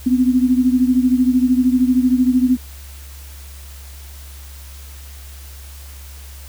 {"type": "beating tone pair", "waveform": "sine", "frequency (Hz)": [250, 263], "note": ["B3", "C4"], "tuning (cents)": [21, 9], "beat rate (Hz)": 13, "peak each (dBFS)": [-13, -17], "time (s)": [0.06, 2.57], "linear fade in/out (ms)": 10, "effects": ["added 69 Hz sine -34 dBFS peak until 6.48 s", "white hiss -42 dBFS RMS until 6.48 s"]}